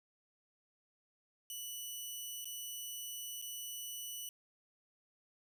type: tone with dropouts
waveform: 10% pulse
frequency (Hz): 2960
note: F#7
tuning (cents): 0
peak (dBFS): -34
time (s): 1.5-4.29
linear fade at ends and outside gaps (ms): 1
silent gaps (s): 2.445-2.455 / 3.416-3.423
effects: 12-bit